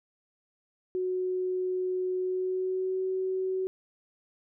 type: tone with pitch glide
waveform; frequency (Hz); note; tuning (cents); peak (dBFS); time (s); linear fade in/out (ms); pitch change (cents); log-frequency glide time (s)
sine; 368.4 to 375.9; F#4 to F#4; -7 to +27; -27; 0.95-3.67; 0; +34; 2.17-3.02
effects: none